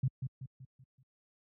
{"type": "tone with echo", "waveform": "sine", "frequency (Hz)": 130.81, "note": "C3", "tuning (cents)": 0, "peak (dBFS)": -26, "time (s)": [0.03, 0.08], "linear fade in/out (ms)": 5, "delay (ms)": 190, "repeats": 5, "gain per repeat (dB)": -7, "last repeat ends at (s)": 1.03, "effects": ["high-pass 60 Hz 12 dB/octave"]}